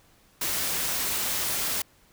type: noise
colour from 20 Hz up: white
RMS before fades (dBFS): -28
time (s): 0.41-1.82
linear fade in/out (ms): 5
effects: pink hiss -60 dBFS RMS until 2.12 s